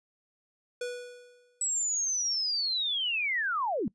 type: tone with exponential decay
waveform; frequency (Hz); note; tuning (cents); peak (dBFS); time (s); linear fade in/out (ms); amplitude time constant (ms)
square; 489.9; B4; -14; -31; 0.81-1.64; 5; 180
type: linear sweep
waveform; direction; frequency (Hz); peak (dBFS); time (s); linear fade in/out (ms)
sine; down; 7890 to 176.3; -27; 1.61-3.88; 2
effects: noise-tail reverb RT60 0.1 s tail -22 dB re dry + resampled to 22050 Hz